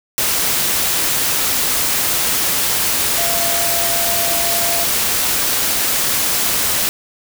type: tone in noise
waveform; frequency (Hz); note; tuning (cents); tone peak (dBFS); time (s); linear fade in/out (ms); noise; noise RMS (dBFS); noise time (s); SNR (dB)
sine; 683; F5; -39; -23; 3.18-4.84; 0; white; -17; 0.18-6.89; -9
effects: none